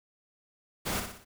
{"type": "noise with echo", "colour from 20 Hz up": "pink", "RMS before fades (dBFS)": -32, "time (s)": [0.85, 1.01], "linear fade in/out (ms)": 20, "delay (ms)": 60, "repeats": 4, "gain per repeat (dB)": -6, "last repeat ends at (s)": 1.25, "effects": []}